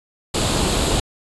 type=noise with comb filter; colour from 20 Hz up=pink; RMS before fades=-19 dBFS; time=0.34-1 s; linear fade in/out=5 ms; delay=0.26 ms; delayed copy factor=+0.5; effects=resampled to 24000 Hz